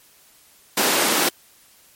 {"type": "high-pass noise", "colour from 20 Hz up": "pink", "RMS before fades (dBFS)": -19, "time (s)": [0.77, 1.29], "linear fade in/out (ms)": 5, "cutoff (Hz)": 250, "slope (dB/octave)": 24, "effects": ["white hiss -53 dBFS RMS until 1.95 s", "MP3 64 kbps"]}